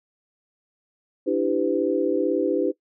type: chord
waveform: sine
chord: E minor seventh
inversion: third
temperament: equal with one note detuned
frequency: 293.7 / 329.6 / 392 / 504.6 Hz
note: D4 / E4 / G4 / B4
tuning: 0 / 0 / 0 / +37 cents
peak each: -25 dBFS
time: 1.26-2.72 s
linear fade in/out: 20 ms
effects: noise-tail reverb RT60 0.1 s tail -19 dB re dry